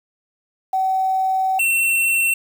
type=tone pair in turn; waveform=sine / square; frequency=760 / 2708 Hz; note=F#5 / E7; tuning=+46 / +46 cents; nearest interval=octave + minor seventh; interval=2200 cents; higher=second; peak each=-16 dBFS; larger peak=neither; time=0.73-1.59 / 1.59-2.34 s; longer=first; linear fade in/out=5 ms; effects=7-bit